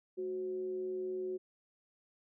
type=tone with frequency modulation; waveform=sine; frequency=370 Hz; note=F#4; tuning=in tune; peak=-35 dBFS; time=0.17-1.38 s; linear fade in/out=20 ms; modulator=156 Hz; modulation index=0.29; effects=none

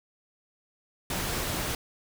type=noise; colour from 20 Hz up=pink; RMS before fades=-31 dBFS; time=1.1-1.75 s; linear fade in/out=2 ms; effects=none

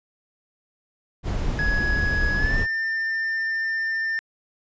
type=noise; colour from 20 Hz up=brown; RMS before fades=-24 dBFS; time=1.23-2.67 s; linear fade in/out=50 ms
type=tone with pitch glide; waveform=triangle; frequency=1676 to 1796.3 Hz; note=G#6 to A6; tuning=+15 to +35 cents; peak=-21 dBFS; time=1.59-4.19 s; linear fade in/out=0 ms; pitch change=+120 cents; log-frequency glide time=2.36-2.58 s
effects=resampled to 16000 Hz

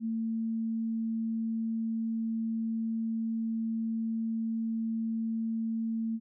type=tone; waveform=sine; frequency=225.2 Hz; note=A3; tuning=40 cents sharp; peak=-29 dBFS; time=0-6.2 s; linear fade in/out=50 ms; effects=none

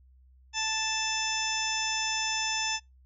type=harmonic tone; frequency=880 Hz; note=A5; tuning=in tune; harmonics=1 / 2 / 3 / 4 / 6 / 7 / 8; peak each=-35 / -37 / -34 / -35 / -34 / -36 / -40 dBFS; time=0.53-2.8 s; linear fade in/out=50 ms; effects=noise-tail reverb RT60 0.2 s tail -26 dB re dry + added 64 Hz sine -55 dBFS peak until 3.05 s

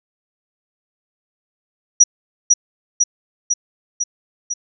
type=tone with echo; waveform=sine; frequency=5810 Hz; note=F#8; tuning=32 cents flat; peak=-4 dBFS; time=2-2.04 s; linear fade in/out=10 ms; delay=500 ms; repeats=5; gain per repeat=-3 dB; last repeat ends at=4.54 s; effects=none

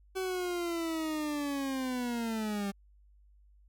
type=linear sweep; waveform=40% pulse; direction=down; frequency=380.1 to 196 Hz; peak=-31 dBFS; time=0.15-2.72 s; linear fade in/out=20 ms; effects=added 50 Hz sine -58 dBFS peak until 3.68 s

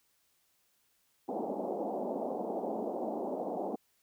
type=band-pass noise; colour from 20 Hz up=white; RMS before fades=-36 dBFS; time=1.28-3.76 s; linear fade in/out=10 ms; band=200 to 800 Hz; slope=48 dB/octave; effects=white hiss -73 dBFS RMS until 4.02 s

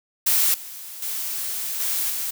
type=noise with level steps; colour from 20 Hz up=blue; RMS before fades=-19 / -37 / -28 / -24 / -27 dBFS; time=0.26-2.31 s; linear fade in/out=10 ms; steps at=0.54 / 1.02 / 1.8 / 2.1 s; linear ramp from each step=2 ms; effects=none

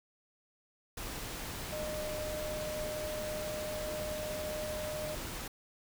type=tone in noise; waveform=sine; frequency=611 Hz; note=D#5; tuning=32 cents flat; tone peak=-37 dBFS; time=1.72-5.15 s; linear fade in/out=5 ms; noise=pink; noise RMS=-41 dBFS; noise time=0.97-5.48 s; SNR=+1 dB; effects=none

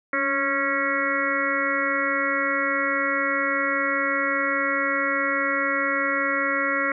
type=harmonic tone with a mistuned harmonic; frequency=275.1 Hz; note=C#4; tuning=13 cents flat; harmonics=1 / 2 / 4 / 5 / 6 / 7 / 8; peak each=-31 / -29 / -31 / -27 / -32 / -26 / -29 dBFS; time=0.13-6.92 s; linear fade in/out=2 ms; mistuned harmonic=1; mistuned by=+48 cents; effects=none

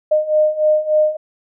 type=beating tone pair; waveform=sine; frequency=611 / 614.4 Hz; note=D#5 / D#5; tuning=-32 / -22 cents; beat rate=3.4 Hz; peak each=-17 / -14 dBFS; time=0.11-1.17 s; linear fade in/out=10 ms; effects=none

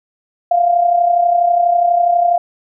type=tone with amplitude modulation; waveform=sine; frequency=697 Hz; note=F5; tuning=4 cents flat; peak=-7 dBFS; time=0.51-2.38 s; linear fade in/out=5 ms; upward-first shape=sine; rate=32.2 Hz; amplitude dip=60%; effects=none

